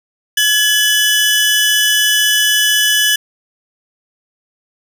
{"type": "tone pair together", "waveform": "sawtooth", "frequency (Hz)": [1700, 2986], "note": ["G#6", "F#7"], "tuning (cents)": [40, 15], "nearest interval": "minor seventh", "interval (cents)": 975, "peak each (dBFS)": -10, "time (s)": [0.37, 3.16], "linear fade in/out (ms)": 5, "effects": []}